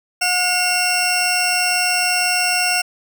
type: tone pair together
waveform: 20% pulse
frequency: 722 / 2726 Hz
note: F#5 / F7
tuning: -43 / -43 cents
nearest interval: octave + major seventh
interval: 2300 cents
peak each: -15 / -13 dBFS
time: 0.21-2.82 s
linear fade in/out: 10 ms
effects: none